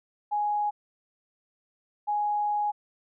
sine tone pair in turn, 832 / 832 Hz, G#5 / G#5, +3 / +3 cents, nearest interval unison, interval 0 cents, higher neither, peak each -24 dBFS, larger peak neither, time 0.31-0.71 / 2.07-2.72 s, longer second, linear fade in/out 20 ms, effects none

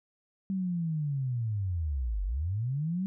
sine linear two-way sweep, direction down then up, 195.2 to 44.77 to 195.2 Hz, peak -28 dBFS, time 0.5-3.06 s, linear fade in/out 0 ms, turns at 2.24 s, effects none

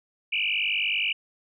sine tone with frequency modulation, 2637 Hz, E7, in tune, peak -23 dBFS, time 0.32-1.13 s, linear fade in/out 10 ms, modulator 49.8 Hz, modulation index 6.6, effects none

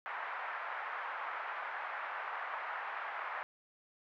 pink band-pass noise, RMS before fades -41 dBFS, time 0.06-3.43 s, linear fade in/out 0 ms, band 810 to 1900 Hz, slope 24 dB/octave, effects none

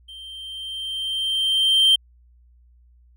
triangle tone with level ramp, 3141 Hz, G7, 3 cents sharp, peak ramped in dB -36 to -10 dBFS, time 0.08-1.96 s, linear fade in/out 10 ms, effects added 60 Hz sine -51 dBFS peak until 3.16 s

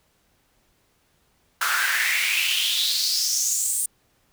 pink noise with high-pass filter sweep, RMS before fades -23 dBFS, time 1.61-3.86 s, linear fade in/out 5 ms, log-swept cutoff 1300 to 9100 Hz, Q 5.4, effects pink hiss -65 dBFS RMS until 4.32 s

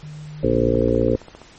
sine tone with pitch glide, 151.2 to 149.12 Hz, D#3 to D3, -49 to +27 cents, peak -32 dBFS, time 0.03-0.83 s, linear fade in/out 0 ms, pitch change -24 cents, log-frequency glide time 0.36-0.7 s
harmonic tone, 58.27 Hz, A#1, in tune, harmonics 1 / 2 / 4 / 5 / 6 / 7 / 8 / 9, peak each -26 / -24 / -24 / -23 / -27 / -23 / -22 / -22 dBFS, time 0.43-1.16 s, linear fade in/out 5 ms
click train, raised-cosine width 1 ms, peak -25 dBFS, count 11, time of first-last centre 0.75-1.417 s, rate 15 Hz
effects pink hiss -47 dBFS RMS until 1.58 s + MP3 32 kbps

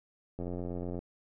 click train, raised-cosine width 2 ms, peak -25 dBFS, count 54, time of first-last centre 0.39-0.99 s, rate 88.3 Hz, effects none

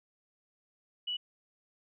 sine tone, 2946 Hz, F#7, 8 cents flat, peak -32 dBFS, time 1.07-1.17 s, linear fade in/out 10 ms, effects none

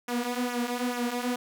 sawtooth tone with flanger, 244 Hz, B3, 21 cents flat, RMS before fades -30 dBFS, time 0.08-1.36 s, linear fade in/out 5 ms, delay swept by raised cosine 0.22 to 4.82 ms, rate 2.3 Hz, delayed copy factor -0.7, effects none

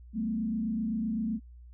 sine tone with frequency modulation, 220 Hz, A3, in tune, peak -28 dBFS, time 0.13-1.4 s, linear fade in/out 50 ms, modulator 27.8 Hz, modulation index 0.79, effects added 60 Hz sine -47 dBFS peak until 1.73 s

